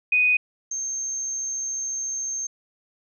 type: tone pair in turn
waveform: sine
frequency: 2489 / 6363 Hz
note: D#7 / G8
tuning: 0 / +25 cents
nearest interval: octave + major third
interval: 1625 cents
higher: second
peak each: -16 / -26 dBFS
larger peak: first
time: 0.12-0.37 / 0.71-2.47 s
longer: second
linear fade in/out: 5 ms
effects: none